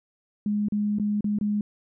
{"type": "tone with dropouts", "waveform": "sine", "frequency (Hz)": 207.9, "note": "G#3", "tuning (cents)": 2, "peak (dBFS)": -22, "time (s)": [0.46, 1.61], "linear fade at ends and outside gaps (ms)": 2, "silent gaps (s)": [[0.685, 0.722], [0.986, 0.997], [1.208, 1.243], [1.387, 1.411]], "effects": []}